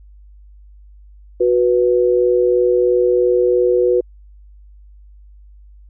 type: tone pair together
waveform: sine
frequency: 367.2 / 490.2 Hz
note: F#4 / B4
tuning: -13 / -13 cents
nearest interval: perfect fourth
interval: 500 cents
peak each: -14 dBFS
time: 1.4-4.01 s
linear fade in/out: 10 ms
effects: added 50 Hz sine -40 dBFS peak until 5.89 s